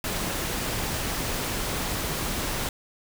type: noise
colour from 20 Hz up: pink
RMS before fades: -29 dBFS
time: 0.04-2.69 s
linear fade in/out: 2 ms
effects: none